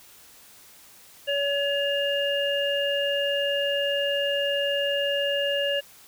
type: harmonic tone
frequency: 565 Hz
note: C#5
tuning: 33 cents sharp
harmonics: 1 / 3 / 5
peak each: -25 / -31 / -27 dBFS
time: 1.27-5.81 s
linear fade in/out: 20 ms
effects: white hiss -51 dBFS RMS until 6.07 s